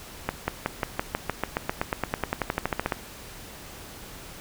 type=accelerating click train; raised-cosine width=0.5 ms; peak=-9 dBFS; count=24; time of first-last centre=0.29-2.922 s; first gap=190 ms; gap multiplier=0.95; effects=pink hiss -43 dBFS RMS until 4.4 s